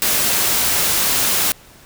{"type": "noise", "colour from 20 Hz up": "white", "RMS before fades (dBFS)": -17, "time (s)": [0.02, 1.52], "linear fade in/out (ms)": 0, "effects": ["pink hiss -45 dBFS RMS until 1.85 s"]}